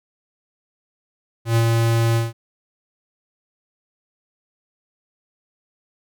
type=tone with ADSR envelope; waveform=square; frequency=115.1 Hz; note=A#2; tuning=22 cents flat; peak=-14 dBFS; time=1.45-2.33 s; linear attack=110 ms; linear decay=70 ms; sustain=-2 dB; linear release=170 ms; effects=none